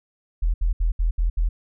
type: tone bursts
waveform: sine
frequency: 41.2 Hz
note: E1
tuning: in tune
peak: -17 dBFS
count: 6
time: 0.42-1.49 s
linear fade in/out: 10 ms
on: 120 ms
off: 70 ms
effects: none